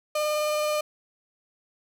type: tone with vibrato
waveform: 35% pulse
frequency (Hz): 604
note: D5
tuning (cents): +48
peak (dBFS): -22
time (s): 0.15-0.81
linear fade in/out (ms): 5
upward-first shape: sine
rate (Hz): 19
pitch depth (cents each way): 10
effects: none